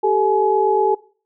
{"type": "tone cluster", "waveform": "sine", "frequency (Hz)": [389.7, 438.2, 846], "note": ["G4", "A4", "G#5"], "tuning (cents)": [-10, -7, 32], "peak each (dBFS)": -18, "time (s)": [0.03, 0.95], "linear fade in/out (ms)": 10, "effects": ["noise-tail reverb RT60 0.4 s tail -20 dB re dry"]}